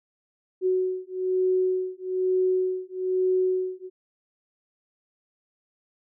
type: beating tone pair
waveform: sine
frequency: 370.4 / 371.5 Hz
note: F#4 / F#4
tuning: +2 / +7 cents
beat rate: 1.1 Hz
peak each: -25 / -25 dBFS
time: 0.61-3.9 s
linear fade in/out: 50 ms
effects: none